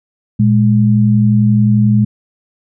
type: tone pair together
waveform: sine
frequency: 116.9 / 208.3 Hz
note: A#2 / G#3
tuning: +5 / +5 cents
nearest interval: minor seventh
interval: 1000 cents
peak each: -10 dBFS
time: 0.39-2.05 s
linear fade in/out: 10 ms
effects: none